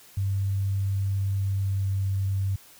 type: tone with pitch glide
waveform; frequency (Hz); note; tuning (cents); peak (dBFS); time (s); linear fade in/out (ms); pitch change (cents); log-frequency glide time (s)
sine; 98 to 97.21; G2 to G2; 0 to -14; -23; 0.17-2.56; 5; -14; 1.36-2
effects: white hiss -52 dBFS RMS until 2.79 s